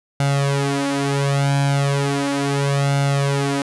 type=tone with flanger; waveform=sawtooth; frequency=140 Hz; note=C#3; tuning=18 cents sharp; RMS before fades=-19 dBFS; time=0.2-3.62 s; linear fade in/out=2 ms; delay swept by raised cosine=1.4 to 5.9 ms; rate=0.36 Hz; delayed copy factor=+0.85; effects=resampled to 24000 Hz